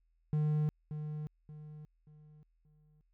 triangle tone with echo, 151.6 Hz, D#3, 45 cents flat, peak -26 dBFS, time 0.33-0.69 s, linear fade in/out 0 ms, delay 580 ms, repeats 4, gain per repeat -9 dB, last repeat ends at 3.01 s, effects added 41 Hz sine -70 dBFS peak until 3.13 s

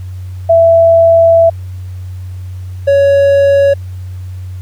sine / triangle tone pair in turn, 664 / 558.4 Hz, E5 / C#5, +12 / +13 cents, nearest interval minor third, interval 299 cents, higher first, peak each -3 dBFS, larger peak neither, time 0.49-1.5 / 2.87-3.74 s, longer first, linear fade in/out 10 ms, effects added 92 Hz sine -21 dBFS peak until 4.61 s + pink hiss -46 dBFS RMS until 4.61 s

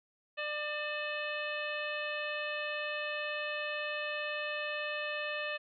harmonic tone with a mistuned harmonic, 597 Hz, D5, 28 cents sharp, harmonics 1 / 2 / 3 / 4 / 5 / 6 / 7, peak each -39 / -44 / -39 / -40 / -45 / -50 / -53 dBFS, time 0.37-5.58 s, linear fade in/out 20 ms, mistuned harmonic 4, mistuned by +130 cents, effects none

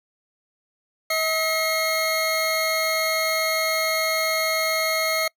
25% pulse tone pair together, 640.3 / 2150 Hz, D#5 / C7, +49 / +47 cents, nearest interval octave + major sixth, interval 2098 cents, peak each -20 dBFS, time 1.1-5.28 s, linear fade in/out 5 ms, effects noise-tail reverb RT60 0.1 s tail -25 dB re dry

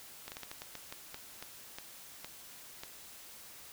slowing click train, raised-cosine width 0.2 ms, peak -25 dBFS, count 13, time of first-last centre 0.28-2.835 s, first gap 39 ms, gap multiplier 1.28, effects white hiss -52 dBFS RMS until 3.72 s

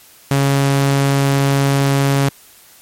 sawtooth tone, 138.59 Hz, C#3, in tune, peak -8 dBFS, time 0.31-2.29 s, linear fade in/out 2 ms, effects white hiss -45 dBFS RMS until 2.81 s + MP3 64 kbps

